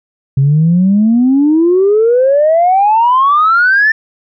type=exponential sweep; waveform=sine; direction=up; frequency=132.7 to 1800 Hz; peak=-5 dBFS; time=0.37-3.92 s; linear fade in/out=5 ms; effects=tanh soft clip ceiling -2 dBFS